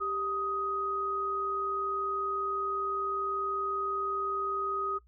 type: tone pair together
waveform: sine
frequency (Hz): 393.3 / 1252.6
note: G4 / D#6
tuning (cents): +6 / +11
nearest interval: octave + minor sixth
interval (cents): 2005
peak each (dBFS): -37 / -30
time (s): 0-4.99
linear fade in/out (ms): 20
effects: noise-tail reverb RT60 0.1 s tail -19 dB re dry + added 60 Hz sine -58 dBFS peak until 5.07 s